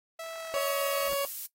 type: tone with pitch glide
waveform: sawtooth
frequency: 656 to 639.5 Hz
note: E5 to D#5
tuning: -9 to +47 cents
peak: -33 dBFS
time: 0.19-1.09 s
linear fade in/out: 5 ms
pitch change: -44 cents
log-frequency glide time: 0.36-0.8 s
type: tone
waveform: 30% pulse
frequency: 560 Hz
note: C#5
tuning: 18 cents sharp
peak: -26 dBFS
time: 0.54-1.25 s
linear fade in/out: 0 ms
type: noise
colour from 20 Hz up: violet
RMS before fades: -36 dBFS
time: 0.6-1.46 s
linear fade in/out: 0 ms
type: noise with exponential growth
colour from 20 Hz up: pink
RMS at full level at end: -41 dBFS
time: 0.93-1.14 s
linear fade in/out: 5 ms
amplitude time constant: 45 ms
effects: noise-tail reverb RT60 0.1 s tail -18 dB re dry + AAC 48 kbps